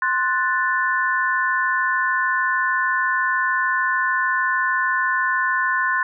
sine chord, F# diminished, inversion second, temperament equal, 1046.5 / 1480 / 1760 Hz, C6 / F#6 / A6, 0 / 0 / 0 cents, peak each -22 dBFS, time 0.02-6.03 s, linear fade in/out 2 ms, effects none

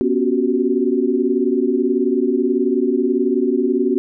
sine tone cluster, 245 / 276.6 / 363.3 / 381.7 Hz, B3 / C#4 / F#4 / G4, -14 / -4 / -32 / -46 cents, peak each -20 dBFS, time 0.01-3.98 s, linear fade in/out 0 ms, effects none

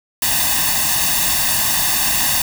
white noise with comb filter, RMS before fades -17 dBFS, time 0.22-2.42 s, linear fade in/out 2 ms, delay 1.1 ms, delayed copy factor +0.95, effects none

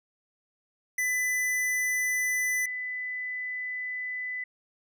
square / sine tone pair in turn, 2000 / 2000 Hz, B6 / B6, +21 / +21 cents, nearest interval unison, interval 0 cents, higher neither, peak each -26 / -31 dBFS, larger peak first, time 0.98-2.66 / 2.66-4.44 s, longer second, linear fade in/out 5 ms, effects none

